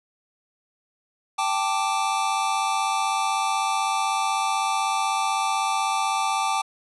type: chord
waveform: square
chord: G suspended second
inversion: none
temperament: equal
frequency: 784 / 880 / 1174.7 Hz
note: G5 / A5 / D6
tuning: 0 / 0 / 0 cents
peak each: -27 dBFS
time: 1.38-6.62 s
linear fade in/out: 10 ms
effects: resampled to 24000 Hz